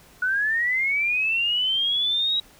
sine linear sweep, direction up, 1459 to 3853 Hz, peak -20 dBFS, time 0.22-2.4 s, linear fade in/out 5 ms, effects pink hiss -52 dBFS RMS until 2.59 s

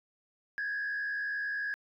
sine tone with frequency modulation, 1661.2 Hz, G#6, in tune, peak -30 dBFS, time 0.58-1.74 s, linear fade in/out 0 ms, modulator 71.4 Hz, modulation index 0.74, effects tanh soft clip ceiling -29 dBFS

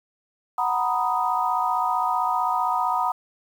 sine chord, B major seventh, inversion second, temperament equal, 740 / 932.3 / 987.8 / 1244.5 Hz, F#5 / A#5 / B5 / D#6, 0 / 0 / 0 / 0 cents, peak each -26 dBFS, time 0.58-3.12 s, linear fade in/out 5 ms, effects 8-bit

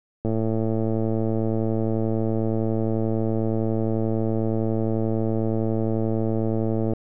click train, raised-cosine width 2 ms, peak -12 dBFS, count 743, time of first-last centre 0.25-6.935 s, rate 111 Hz, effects none

